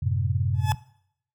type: chord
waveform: sine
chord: F# diminished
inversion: none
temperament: equal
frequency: 92.5 / 110 / 130.81 Hz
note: F#2 / A2 / C3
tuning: 0 / 0 / 0 cents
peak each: -25 / -27 / -26 dBFS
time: 0.02-0.75 s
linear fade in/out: 10 ms
type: tone with exponential growth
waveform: 40% pulse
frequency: 860 Hz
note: A5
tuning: 40 cents flat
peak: -20 dBFS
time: 0.54-0.72 s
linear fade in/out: 0 ms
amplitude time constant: 37 ms
effects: noise-tail reverb RT60 0.7 s tail -21 dB re dry